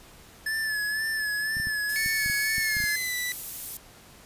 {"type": "tone with vibrato", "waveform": "square", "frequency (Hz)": 1731, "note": "A6", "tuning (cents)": -29, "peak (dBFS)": -27, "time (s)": [0.46, 2.96], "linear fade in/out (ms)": 5, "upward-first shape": "sine", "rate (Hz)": 2, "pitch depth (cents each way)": 46}
{"type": "clicks", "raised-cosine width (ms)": 5, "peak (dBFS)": -26, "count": 10, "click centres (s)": [1.569, 1.6, 1.671, 2.061, 2.261, 2.299, 2.582, 2.768, 2.803, 2.84]}
{"type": "noise", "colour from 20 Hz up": "violet", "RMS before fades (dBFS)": -33, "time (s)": [1.89, 3.77], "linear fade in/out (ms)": 2}
{"type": "tone with pitch glide", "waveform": "sawtooth", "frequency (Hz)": [2217, 1975.1], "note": ["C#7", "B6"], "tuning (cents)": [0, 0], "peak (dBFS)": -25, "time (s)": [1.96, 3.32], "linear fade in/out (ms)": 0, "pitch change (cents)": -200, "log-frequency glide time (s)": [2.55, 3.16]}
{"effects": ["pink hiss -51 dBFS RMS until 4.25 s", "resampled to 32000 Hz"]}